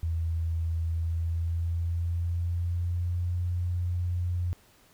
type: tone with pitch glide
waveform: sine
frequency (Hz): 82.41 to 88.32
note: E2 to F2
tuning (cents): 0 to +20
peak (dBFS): -26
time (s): 0.03-4.53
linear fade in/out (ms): 0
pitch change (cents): +120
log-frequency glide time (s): 0.91-3.37
effects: pink hiss -60 dBFS RMS until 4.93 s